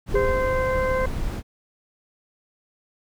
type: noise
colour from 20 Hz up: brown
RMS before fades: -27 dBFS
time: 0.06-1.43 s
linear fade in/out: 50 ms
type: tone with exponential decay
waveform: sine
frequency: 404 Hz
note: G#4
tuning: 48 cents flat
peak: -17 dBFS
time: 0.14-0.7 s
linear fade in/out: 5 ms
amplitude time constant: 120 ms
type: harmonic tone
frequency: 518 Hz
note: C5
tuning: 17 cents flat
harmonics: 1 / 2 / 3 / 4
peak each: -22 / -28 / -32 / -34 dBFS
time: 0.15-1.06 s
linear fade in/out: 5 ms
effects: none